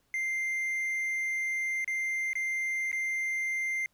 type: tone with dropouts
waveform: triangle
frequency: 2093 Hz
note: C7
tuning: in tune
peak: -27 dBFS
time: 0.14-3.86 s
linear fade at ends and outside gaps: 1 ms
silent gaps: 1.845-1.877 / 2.332-2.354 / 2.916-2.928 s
effects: pink hiss -72 dBFS RMS until 3.93 s